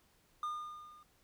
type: tone with level ramp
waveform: triangle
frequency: 1215 Hz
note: D#6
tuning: 42 cents flat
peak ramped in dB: -32 to -55 dBFS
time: 0.43-1.03 s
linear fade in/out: 2 ms
effects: pink hiss -70 dBFS RMS until 1.23 s